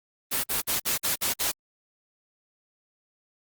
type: noise bursts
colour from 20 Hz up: white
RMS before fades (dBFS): -26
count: 7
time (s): 0.31-1.52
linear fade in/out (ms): 20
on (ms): 130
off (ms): 50
effects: Opus 32 kbps

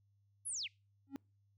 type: linear sweep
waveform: sine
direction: down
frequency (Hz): 11280 to 1864.7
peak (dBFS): -38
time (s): 0.45-0.68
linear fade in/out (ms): 20
type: tone with exponential growth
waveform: triangle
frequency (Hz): 274.5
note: C#4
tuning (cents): -17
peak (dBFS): -34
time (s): 1.07-1.16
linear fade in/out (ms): 0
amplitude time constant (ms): 19
effects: noise-tail reverb RT60 0.3 s tail -26 dB re dry + added 100 Hz sine -70 dBFS peak until 1.57 s

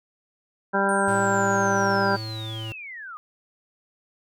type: harmonic tone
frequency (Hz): 197.2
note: G3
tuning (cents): +11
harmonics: 1 / 2 / 3 / 4 / 5 / 7 / 8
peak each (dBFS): -27 / -27 / -27 / -27 / -27 / -27 / -27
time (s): 0.73-2.17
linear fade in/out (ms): 20
type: linear sweep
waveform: sine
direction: down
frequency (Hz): 8900 to 1191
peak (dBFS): -35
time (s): 0.89-3.17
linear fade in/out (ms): 0
type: tone with pitch glide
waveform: square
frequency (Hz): 110 to 110.89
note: A2 to A2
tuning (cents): 0 to +14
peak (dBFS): -32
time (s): 1.08-2.72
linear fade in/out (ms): 0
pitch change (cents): +14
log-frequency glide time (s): 2.43-2.52
effects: none

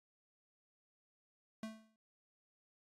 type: tone with exponential decay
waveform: square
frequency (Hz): 220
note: A3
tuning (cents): 0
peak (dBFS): -40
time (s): 1.63-1.96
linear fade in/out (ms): 2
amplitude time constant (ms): 70
effects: low-pass 10000 Hz 12 dB/octave + AAC 64 kbps

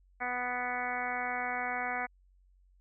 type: harmonic tone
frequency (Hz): 247.4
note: B3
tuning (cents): +3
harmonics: 1 / 2 / 3 / 4 / 5 / 6 / 7 / 8 / 9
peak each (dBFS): -46 / -45 / -36 / -43 / -42 / -40 / -42 / -40 / -40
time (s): 0.2-2.07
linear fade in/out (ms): 20
effects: added 46 Hz sine -61 dBFS peak until 2.8 s

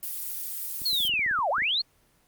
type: noise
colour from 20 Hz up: violet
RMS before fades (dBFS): -33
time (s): 0.03-1.08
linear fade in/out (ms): 0
type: clicks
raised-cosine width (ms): 3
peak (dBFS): -33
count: 12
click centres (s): 0.818 / 0.931 / 1.004 / 1.051 / 1.095 / 1.138 / 1.193 / 1.263 / 1.312 / 1.389 / 1.583 / 1.621
type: linear two-way sweep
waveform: sine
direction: down then up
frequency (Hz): 4435 to 533 to 4435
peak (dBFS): -23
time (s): 0.85-1.82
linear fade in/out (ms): 10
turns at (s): 1.5
effects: pink hiss -64 dBFS RMS until 2.27 s + Opus 24 kbps

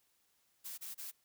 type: noise bursts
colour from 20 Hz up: blue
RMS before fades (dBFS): -45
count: 3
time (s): 0.64-1.116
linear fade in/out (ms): 20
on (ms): 140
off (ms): 28
effects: white hiss -75 dBFS RMS until 1.24 s

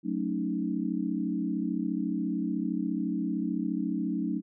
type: chord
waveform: sine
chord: D# half-diminished seventh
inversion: first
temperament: equal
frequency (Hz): 185 / 220 / 277.2 / 311.1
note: F#3 / A3 / C#4 / D#4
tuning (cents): 0 / 0 / 0 / 0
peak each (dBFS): -33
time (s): 0.03-4.42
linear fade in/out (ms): 50
effects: none

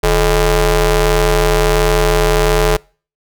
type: ring-modulated tone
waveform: sawtooth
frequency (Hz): 194.3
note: G3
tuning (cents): -15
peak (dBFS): -3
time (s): 0.03-2.77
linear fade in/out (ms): 10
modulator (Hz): 235
effects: noise-tail reverb RT60 0.4 s tail -26 dB re dry

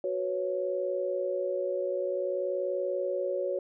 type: chord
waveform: sine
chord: F# suspended fourth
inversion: none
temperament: equal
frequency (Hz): 370 / 493.9 / 554.4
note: F#4 / B4 / C#5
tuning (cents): 0 / 0 / 0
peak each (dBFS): -33 / -36 / -30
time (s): 0.04-3.59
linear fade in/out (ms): 2
effects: none

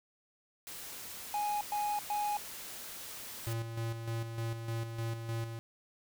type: noise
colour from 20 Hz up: white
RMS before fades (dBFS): -45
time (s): 0.67-3.53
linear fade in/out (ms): 0
type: tone bursts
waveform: triangle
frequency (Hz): 830.6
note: G#5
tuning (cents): 0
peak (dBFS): -29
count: 3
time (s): 1.34-2.37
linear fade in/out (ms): 2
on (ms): 270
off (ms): 110
type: tone with tremolo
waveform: square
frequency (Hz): 114.5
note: A#2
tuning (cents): -31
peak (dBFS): -34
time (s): 3.47-5.59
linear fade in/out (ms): 0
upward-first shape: square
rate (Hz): 3.3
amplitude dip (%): 50
effects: none

